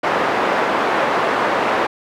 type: band-pass noise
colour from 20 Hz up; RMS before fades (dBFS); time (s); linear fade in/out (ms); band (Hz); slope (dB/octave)
pink; -18; 0.03-1.87; 10; 470 to 1500; 12
effects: none